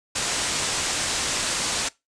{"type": "low-pass noise", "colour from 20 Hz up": "white", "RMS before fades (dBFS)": -26, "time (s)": [0.15, 1.89], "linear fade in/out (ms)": 10, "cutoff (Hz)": 8800, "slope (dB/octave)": 48, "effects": ["noise-tail reverb RT60 0.2 s tail -21 dB re dry"]}